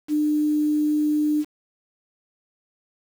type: tone with quantisation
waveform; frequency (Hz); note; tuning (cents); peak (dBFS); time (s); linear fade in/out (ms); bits
sine; 300.7; D4; +41; -18; 0.08-1.45; 50; 7
effects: none